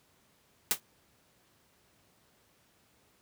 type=noise with exponential decay; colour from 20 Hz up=white; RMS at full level=-22 dBFS; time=0.71-0.8 s; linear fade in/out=0 ms; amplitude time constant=18 ms; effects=pink hiss -67 dBFS RMS until 3.21 s + high-pass 80 Hz 12 dB/octave